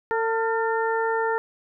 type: harmonic tone with a mistuned harmonic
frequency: 449.8 Hz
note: A4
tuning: 38 cents sharp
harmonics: 1 / 2 / 3 / 4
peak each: -24 / -26 / -30 / -31 dBFS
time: 0.11-1.38 s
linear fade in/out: 0 ms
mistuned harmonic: 3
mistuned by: +50 cents
effects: none